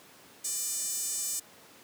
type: tone with high-pass filter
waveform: sawtooth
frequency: 599 Hz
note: D5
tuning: 34 cents sharp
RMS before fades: -33 dBFS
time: 0.44-1.4 s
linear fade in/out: 10 ms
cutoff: 7400 Hz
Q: 2.9
effects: pink hiss -54 dBFS RMS until 1.83 s + high-pass 200 Hz 12 dB/octave